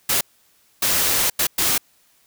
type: noise bursts at uneven times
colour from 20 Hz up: white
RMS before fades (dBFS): -19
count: 4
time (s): 0.09-0.21 / 0.82-1.3 / 1.39-1.47 / 1.58-1.78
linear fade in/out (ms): 5
effects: white hiss -59 dBFS RMS until 2.26 s